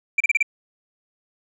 sine tone bursts, 2349 Hz, D7, in tune, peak -12 dBFS, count 5, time 0.18-0.428 s, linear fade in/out 5 ms, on 24 ms, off 32 ms, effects tanh soft clip ceiling -13 dBFS

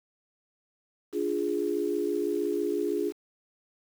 sine chord, D diminished, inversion none, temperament equal, 293.7 / 349.2 / 415.3 Hz, D4 / F4 / Ab4, 0 / 0 / 0 cents, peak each -32 / -30 / -29 dBFS, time 1.12-3.13 s, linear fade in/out 50 ms, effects 8-bit

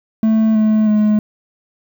triangle tone with pitch steps, 220 / 216 / 212 Hz, A3 / A3 / G#3, 0 / -32 / +36 cents, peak -8 dBFS, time 0.23-1.19 s, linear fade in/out 2 ms, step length 320 ms, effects 7-bit

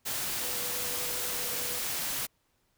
sine tone in noise, 490.8 Hz, B4, 11 cents flat, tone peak -44 dBFS, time 0.4-1.8 s, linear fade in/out 20 ms, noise white, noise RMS -33 dBFS, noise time 0.05-2.27 s, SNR -14 dB, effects pink hiss -73 dBFS RMS until 2.77 s

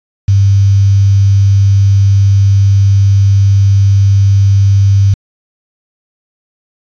sine tone with quantisation, 98.8 Hz, G2, 14 cents sharp, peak -4 dBFS, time 0.28-5.14 s, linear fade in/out 5 ms, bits 5, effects resampled to 16000 Hz

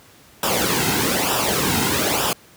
pink noise with flanger, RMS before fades -20 dBFS, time 0.43-2.33 s, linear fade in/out 2 ms, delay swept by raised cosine 0.46 to 1.76 ms, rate 1.1 Hz, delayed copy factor -0.65, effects pink hiss -49 dBFS RMS until 2.56 s + high-pass 80 Hz 12 dB/octave

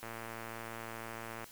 click train, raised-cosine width 0.5 ms, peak -28 dBFS, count 162, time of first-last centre 0.03-1.442 s, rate 114 Hz, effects white hiss -55 dBFS RMS until 1.51 s

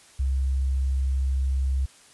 sine tone, 66.6 Hz, C2, 31 cents sharp, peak -21 dBFS, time 0.19-1.86 s, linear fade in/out 10 ms, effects white hiss -53 dBFS RMS until 2.13 s + resampled to 24000 Hz

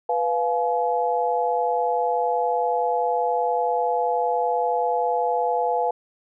sine chord, F diminished, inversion second, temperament equal with one note detuned, 493.9 / 698.5 / 849 Hz, Cb5 / F5 / Ab5, 0 / 0 / +38 cents, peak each -24 dBFS, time 0.09-5.91 s, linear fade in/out 5 ms, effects none

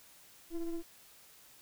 triangle ring-modulated tone, 171.1 Hz, F3, 35 cents flat, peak -29 dBFS, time 0.5-0.83 s, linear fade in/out 50 ms, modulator 163 Hz, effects white hiss -59 dBFS RMS until 1.61 s

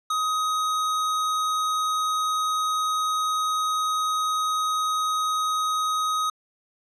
square tone, 1258 Hz, D#6, 19 cents sharp, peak -23 dBFS, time 0.1-6.3 s, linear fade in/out 5 ms, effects low-pass 9000 Hz 12 dB/octave

